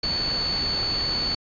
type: tone in noise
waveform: sine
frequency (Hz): 4464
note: C#8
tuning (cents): +11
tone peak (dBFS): -23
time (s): 0.03-1.35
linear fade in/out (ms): 5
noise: pink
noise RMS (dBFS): -31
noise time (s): 0.03-1.35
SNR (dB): +5
effects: resampled to 11025 Hz